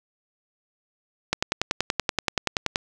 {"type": "click train", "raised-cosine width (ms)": 0.2, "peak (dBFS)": -4, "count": 16, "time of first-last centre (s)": [1.33, 2.759], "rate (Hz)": 10.5, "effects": []}